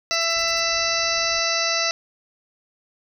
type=harmonic tone; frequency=666 Hz; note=E5; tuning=18 cents sharp; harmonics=1 / 2 / 3 / 4 / 6 / 7 / 8 / 9; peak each=-28 / -28 / -28 / -28 / -28 / -28 / -28 / -28 dBFS; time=0.11-1.91 s; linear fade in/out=0 ms
type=tone bursts; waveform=10% pulse; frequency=2794 Hz; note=F7; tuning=in tune; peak=-35 dBFS; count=6; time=0.12-0.601 s; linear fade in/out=2 ms; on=36 ms; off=53 ms
type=noise; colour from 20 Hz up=brown; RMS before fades=-47 dBFS; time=0.36-1.4 s; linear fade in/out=5 ms
effects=none